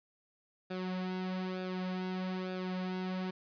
sawtooth tone with flanger, 184.9 Hz, F#3, 1 cent flat, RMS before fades -37 dBFS, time 0.7-3.31 s, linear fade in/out 10 ms, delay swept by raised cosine 0.97 to 3.77 ms, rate 1.1 Hz, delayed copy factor -0.7, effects resampled to 11025 Hz + 11-bit

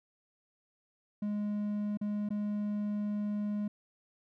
triangle tone with dropouts, 207.7 Hz, G#3, in tune, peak -29 dBFS, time 1.22-3.68 s, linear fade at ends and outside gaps 5 ms, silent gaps 1.973-2.012 / 2.29-2.304 s, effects none

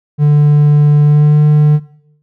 triangle tone with pitch glide, 147.6 to 149.75 Hz, D3 to D3, +9 to +34 cents, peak -3 dBFS, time 0.18-1.8 s, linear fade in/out 50 ms, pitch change +25 cents, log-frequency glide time 1.04-1.31 s, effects noise-tail reverb RT60 0.7 s tail -18 dB re dry

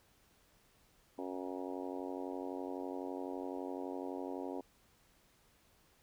harmonic tone with a mistuned harmonic, 91.9 Hz, F#2, 11 cents flat, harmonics 3 / 4 / 5 / 6 / 7 / 8 / 9 / 10, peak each -43 / -45 / -47 / -49 / -50 / -51 / -52 / -53 dBFS, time 1.18-4.61 s, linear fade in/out 5 ms, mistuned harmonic 10, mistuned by +55 cents, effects pink hiss -69 dBFS RMS until 6.02 s

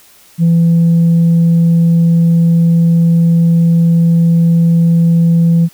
sine tone, 167.7 Hz, E3, 30 cents sharp, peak -4 dBFS, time 0.38-5.69 s, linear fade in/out 50 ms, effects tanh soft clip ceiling -4 dBFS + white hiss -44 dBFS RMS until 5.73 s

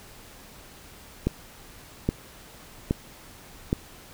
click train, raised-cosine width 3 ms, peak -9 dBFS, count 4, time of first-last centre 1.27-3.729 s, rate 1.22 Hz, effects pink hiss -48 dBFS RMS until 4.13 s

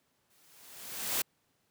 white noise with exponential growth, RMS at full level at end -29 dBFS, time 0.3-1.22 s, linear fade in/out 5 ms, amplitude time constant 200 ms, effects pink hiss -74 dBFS RMS until 1.7 s + high-pass 100 Hz 12 dB/octave

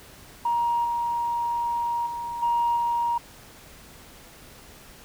sine tone with level steps, 944 Hz, A#5, 22 cents sharp, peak -20 / -23 / -29 / -19 / -21 dBFS, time 0.45-3.18 s, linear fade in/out 5 ms, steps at 0.84 / 2.06 / 2.42 / 2.76 s, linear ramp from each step 10 ms, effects tanh soft clip ceiling -16 dBFS + pink hiss -48 dBFS RMS until 5.04 s

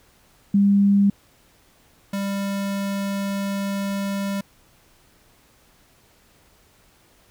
sine / square tone pair in turn, 200.2 / 198.13 Hz, G3 / G3, +37 / +19 cents, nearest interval unison, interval 18 cents, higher first, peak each -13 / -24 dBFS, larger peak first, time 0.54-1.1 / 2.13-4.41 s, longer second, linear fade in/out 5 ms, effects pink hiss -57 dBFS RMS until 7.3 s

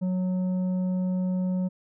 triangle tone with tanh clipping, 183.8 Hz, F#3, 11 cents flat, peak -25 dBFS, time 0.01-1.69 s, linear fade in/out 20 ms, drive 11 dB, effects none

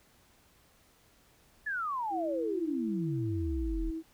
sine exponential sweep, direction down, 1758 to 36.71 Hz, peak -31 dBFS, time 1.66-3.91 s, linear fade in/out 10 ms
sine tone with pitch glide, 329.6 to 323.4 Hz, E4 to E4, 0 to -33 cents, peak -34 dBFS, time 2.1-4.03 s, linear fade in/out 50 ms, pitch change -33 cents, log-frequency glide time 3.42-3.9 s
effects pink hiss -64 dBFS RMS until 4.13 s

